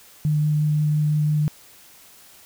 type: tone with vibrato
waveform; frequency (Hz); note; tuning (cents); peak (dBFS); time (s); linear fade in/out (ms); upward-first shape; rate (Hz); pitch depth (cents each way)
sine; 150.9; D3; +47; -17; 0.25-1.48; 0; sine; 5.8; 9
effects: white hiss -49 dBFS RMS until 2.45 s